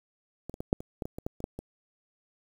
clicks, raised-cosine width 2 ms, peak -24 / -28 / -21 / -9 / -26 / -19 / -22 / -24 / -18 / -28 / -16 / -24 dBFS, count 12, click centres 0.496 / 0.541 / 0.605 / 0.729 / 0.805 / 1.022 / 1.055 / 1.185 / 1.265 / 1.404 / 1.441 / 1.59 s, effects 8-bit

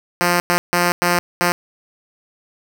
5% pulse tone bursts at uneven times, 175.5 Hz, F3, 9 cents sharp, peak -3 dBFS, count 5, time 0.21-0.4 / 0.5-0.58 / 0.73-0.92 / 1.02-1.19 / 1.41-1.52 s, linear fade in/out 0 ms, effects 7-bit

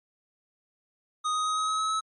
square tone with pitch steps, 1244.5 / 1252.4 / 1260.4 / 1268.4 / 1276.5 / 1284.7 / 1292.9 Hz, D#6 / D#6 / D#6 / D#6 / D#6 / E6 / E6, 0 / +11 / +22 / +33 / +44 / -45 / -34 cents, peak -26 dBFS, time 1.24-2.01 s, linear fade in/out 20 ms, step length 110 ms, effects MP3 48 kbps

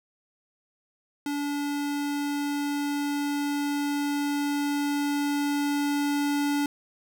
square tone with level ramp, 288 Hz, D4, 34 cents flat, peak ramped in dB -28 to -24 dBFS, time 1.26-6.66 s, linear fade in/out 2 ms, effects none

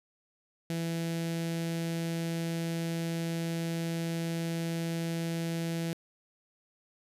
sawtooth tone with notch filter, 166.3 Hz, E3, 16 cents sharp, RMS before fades -33 dBFS, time 0.7-5.93 s, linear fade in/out 0 ms, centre 1100 Hz, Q 1.1, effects resampled to 32000 Hz

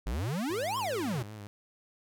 square exponential two-way sweep, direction up then down, 47.41 to 1108.7 to 107.6 Hz, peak -31 dBFS, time 0.06-1.23 s, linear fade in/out 10 ms, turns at 0.78 s
sawtooth tone with vibrato, 104.9 Hz, G#2, 18 cents sharp, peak -38 dBFS, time 0.5-1.47 s, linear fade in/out 0 ms, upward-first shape sine, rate 5.1 Hz, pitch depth 61 cents each way
effects none

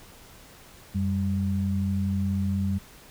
sine tone pair together, 91.7 / 196 Hz, F#2 / G3, -15 / 0 cents, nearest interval octave + minor second, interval 1315 cents, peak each -26 dBFS, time 0.94-2.79 s, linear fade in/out 20 ms, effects pink hiss -50 dBFS RMS until 3.1 s

